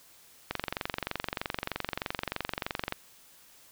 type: click train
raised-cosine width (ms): 0.3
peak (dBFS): -14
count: 57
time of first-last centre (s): 0.51-2.924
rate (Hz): 23.2
effects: white hiss -57 dBFS RMS until 3.71 s